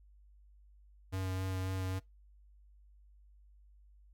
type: tone with vibrato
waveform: square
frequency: 94 Hz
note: F#2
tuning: 28 cents sharp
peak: -35 dBFS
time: 1.12-2 s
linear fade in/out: 20 ms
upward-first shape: sine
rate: 3.7 Hz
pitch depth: 14 cents each way
effects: noise-tail reverb RT60 0.2 s tail -23 dB re dry + added 50 Hz sine -58 dBFS peak until 4.13 s